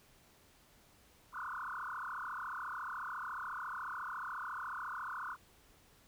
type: tone with frequency modulation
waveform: sine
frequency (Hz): 1244.5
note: D#6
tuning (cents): 0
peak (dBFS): -39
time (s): 1.32-5.37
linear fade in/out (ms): 50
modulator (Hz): 34.1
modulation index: 7.4
effects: pink hiss -65 dBFS RMS until 6.07 s